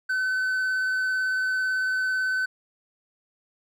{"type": "tone with vibrato", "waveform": "triangle", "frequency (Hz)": 1518, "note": "F#6", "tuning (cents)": 44, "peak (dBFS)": -21, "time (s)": [0.09, 2.46], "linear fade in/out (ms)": 10, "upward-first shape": "triangle", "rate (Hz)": 18, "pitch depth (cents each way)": 10, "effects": []}